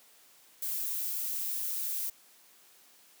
violet noise, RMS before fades -34 dBFS, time 0.62-2.1 s, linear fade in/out 5 ms, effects white hiss -60 dBFS RMS until 3.2 s + high-pass 200 Hz 12 dB/octave

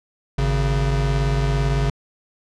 square tone pair together, 51.8 / 137.5 Hz, G#1 / C#3, -4 / -14 cents, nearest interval octave + perfect fourth, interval 1690 cents, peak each -21 dBFS, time 0.38-1.9 s, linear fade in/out 5 ms, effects low-pass 6000 Hz 12 dB/octave

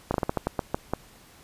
slowing click train, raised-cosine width 1 ms, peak -10 dBFS, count 10, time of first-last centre 0.11-0.936 s, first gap 32 ms, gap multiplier 1.25, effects pink hiss -53 dBFS RMS until 1.43 s + resampled to 32000 Hz

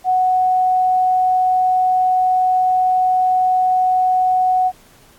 sine tone, 740 Hz, F#5, in tune, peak -12 dBFS, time 0.04-4.72 s, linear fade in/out 50 ms, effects pink hiss -49 dBFS RMS until 5.18 s + AAC 64 kbps

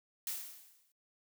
blue noise with exponential decay, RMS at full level -36 dBFS, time 0.27-0.92 s, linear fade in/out 2 ms, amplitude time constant 140 ms, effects noise-tail reverb RT60 0.1 s tail -24 dB re dry

